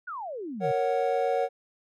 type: exponential sweep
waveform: sine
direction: down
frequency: 1530 to 123.47 Hz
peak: -33 dBFS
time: 0.07-0.72 s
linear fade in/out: 10 ms
type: chord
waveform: triangle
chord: F# major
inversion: first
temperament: equal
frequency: 466.2 / 554.4 / 740 Hz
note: A#4 / C#5 / F#5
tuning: 0 / 0 / 0 cents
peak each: -26 dBFS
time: 0.6-1.49 s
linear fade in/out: 50 ms
effects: none